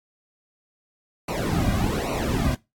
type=noise with flanger; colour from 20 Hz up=brown; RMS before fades=-24 dBFS; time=1.28-2.55 s; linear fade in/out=5 ms; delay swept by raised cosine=0.59 to 2.29 ms; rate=1.2 Hz; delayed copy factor=-1; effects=noise-tail reverb RT60 0.2 s tail -19 dB re dry + AAC 64 kbps